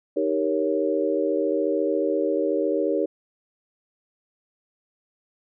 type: chord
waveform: sine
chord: Eb dominant seventh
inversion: none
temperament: equal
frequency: 311.1 / 392 / 466.2 / 554.4 Hz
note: Eb4 / G4 / Bb4 / Db5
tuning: 0 / 0 / 0 / 0 cents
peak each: -26 dBFS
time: 0.16-3.06 s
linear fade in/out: 10 ms
effects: none